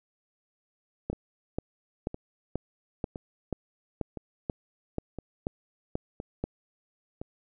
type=two click trains; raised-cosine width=2 ms; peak=-16 / -23 dBFS; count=12 / 7; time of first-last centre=1.1-6.44 / 1.13-7.215 s; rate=2.06 / 0.986 Hz; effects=none